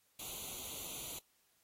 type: noise with comb filter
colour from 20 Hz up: white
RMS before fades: -45 dBFS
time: 0.19-1.19 s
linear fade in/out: 5 ms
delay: 0.29 ms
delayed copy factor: +0.9
effects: white hiss -74 dBFS RMS until 1.63 s + AAC 48 kbps